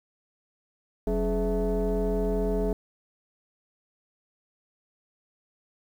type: tone with frequency modulation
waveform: sine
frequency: 190 Hz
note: F#3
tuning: 46 cents sharp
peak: -22 dBFS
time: 1.07-2.73 s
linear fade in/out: 2 ms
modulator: 233 Hz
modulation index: 1.7
effects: tanh soft clip ceiling -19 dBFS + 9-bit